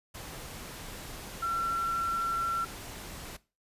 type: tone in noise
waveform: sine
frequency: 1356 Hz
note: E6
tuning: 49 cents sharp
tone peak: -28 dBFS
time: 1.42-2.65 s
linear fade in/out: 10 ms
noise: pink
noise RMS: -43 dBFS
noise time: 0.14-3.37 s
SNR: +12 dB
effects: noise-tail reverb RT60 0.3 s tail -19 dB re dry + resampled to 32000 Hz